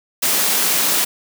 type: high-pass noise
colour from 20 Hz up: white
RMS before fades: -17 dBFS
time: 0.22-1.05 s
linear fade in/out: 10 ms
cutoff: 150 Hz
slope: 96 dB/octave
effects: none